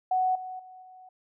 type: tone with level steps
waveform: sine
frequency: 743 Hz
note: F#5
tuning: 7 cents sharp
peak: -22 / -35 / -45 / -47 dBFS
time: 0.11-1.09 s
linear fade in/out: 5 ms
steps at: 0.35 / 0.59 / 0.82 s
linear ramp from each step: 5 ms
effects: none